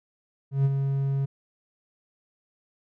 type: tone with ADSR envelope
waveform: triangle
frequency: 137.3 Hz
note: C#3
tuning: 16 cents flat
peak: -15 dBFS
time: 0.51-1.26 s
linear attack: 140 ms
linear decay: 36 ms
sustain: -6 dB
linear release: 14 ms
effects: none